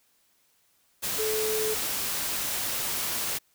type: tone in noise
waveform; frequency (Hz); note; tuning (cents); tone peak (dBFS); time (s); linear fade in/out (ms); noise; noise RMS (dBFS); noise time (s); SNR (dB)
sine; 433.8; A4; -25; -27; 1.18-1.75; 20; white; -30; 1.02-3.39; 0
effects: white hiss -67 dBFS RMS until 3.54 s